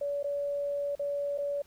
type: tone with dropouts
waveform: sine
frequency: 571 Hz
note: D5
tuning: 49 cents flat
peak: -29 dBFS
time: 0.01-1.62 s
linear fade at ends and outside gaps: 5 ms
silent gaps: 0.229-0.242 / 0.953-0.994 / 1.378-1.384 s
effects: pink hiss -62 dBFS RMS until 1.66 s